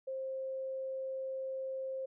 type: tone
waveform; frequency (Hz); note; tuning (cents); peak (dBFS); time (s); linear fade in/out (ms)
sine; 529; C5; +19; -36; 0.07-2.06; 10
effects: none